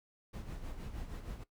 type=noise with tremolo; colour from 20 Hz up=brown; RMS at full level=-41 dBFS; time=0.33-1.44 s; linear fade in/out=10 ms; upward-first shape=sine; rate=6.4 Hz; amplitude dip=55%; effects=noise-tail reverb RT60 0.1 s tail -17 dB re dry